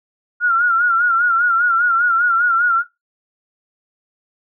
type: tone with vibrato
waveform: sine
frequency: 1400 Hz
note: F6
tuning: 4 cents sharp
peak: -12 dBFS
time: 0.4-2.84 s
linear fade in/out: 50 ms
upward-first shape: sine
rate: 5 Hz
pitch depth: 77 cents each way
effects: noise-tail reverb RT60 0.2 s tail -20 dB re dry